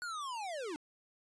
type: linear sweep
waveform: square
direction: down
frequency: 1480 to 282.6 Hz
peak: -39 dBFS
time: 0.02-0.76 s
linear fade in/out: 0 ms
effects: resampled to 22050 Hz